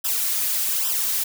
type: noise with flanger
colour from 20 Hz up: blue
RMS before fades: -23 dBFS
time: 0.04-1.24 s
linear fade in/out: 10 ms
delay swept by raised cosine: 0.45 to 4.45 ms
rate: 1.2 Hz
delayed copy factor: -0.95
effects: none